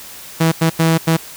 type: tone bursts at uneven times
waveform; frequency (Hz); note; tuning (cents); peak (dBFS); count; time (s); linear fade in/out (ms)
sawtooth; 163; E3; -19; -7; 4; 0.4-0.52 / 0.61-0.7 / 0.79-0.98 / 1.07-1.17; 10
effects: white hiss -35 dBFS RMS until 1.36 s